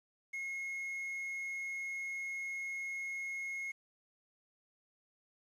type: tone with quantisation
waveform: triangle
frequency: 2163 Hz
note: C#7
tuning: 43 cents flat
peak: -36 dBFS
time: 0.33-3.72 s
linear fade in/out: 10 ms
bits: 10
effects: low-pass 10000 Hz 12 dB/octave